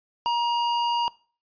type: tone with hard clipping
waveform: sine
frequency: 947 Hz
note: A#5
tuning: 27 cents sharp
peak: -23 dBFS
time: 0.26-1.08 s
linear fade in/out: 0 ms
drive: 17 dB
effects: noise-tail reverb RT60 0.4 s tail -22 dB re dry + resampled to 11025 Hz